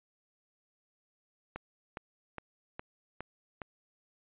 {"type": "click train", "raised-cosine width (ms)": 0.5, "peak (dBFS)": -24, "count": 6, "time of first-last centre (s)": [1.56, 3.618], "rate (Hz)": 2.43, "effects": ["resampled to 8000 Hz"]}